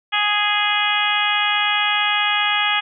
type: harmonic tone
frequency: 415.3 Hz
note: G#4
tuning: in tune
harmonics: 2 / 3 / 4 / 5 / 6 / 7 / 8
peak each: -24 / -24 / -24 / -24 / -24 / -24 / -24 dBFS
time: 0.12-2.81 s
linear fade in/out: 20 ms
effects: none